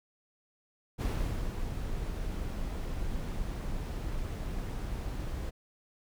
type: noise with ADSR envelope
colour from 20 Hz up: brown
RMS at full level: -29 dBFS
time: 0.98-5.51 s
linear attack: 31 ms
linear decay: 510 ms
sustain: -6 dB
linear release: 21 ms
effects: none